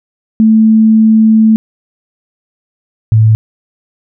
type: tone pair in turn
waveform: sine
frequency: 220 / 110 Hz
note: A3 / A2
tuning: 0 / 0 cents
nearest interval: octave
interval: 1200 cents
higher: first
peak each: -3 dBFS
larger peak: neither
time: 0.4-1.56 / 3.12-3.35 s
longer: first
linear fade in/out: 0 ms
effects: none